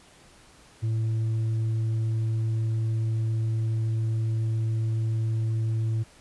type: tone with tanh clipping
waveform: sine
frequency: 111.6 Hz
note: A2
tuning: 25 cents sharp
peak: -24 dBFS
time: 0.82-6.04 s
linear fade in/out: 20 ms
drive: 3 dB
effects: pink hiss -54 dBFS RMS until 6.2 s + resampled to 24000 Hz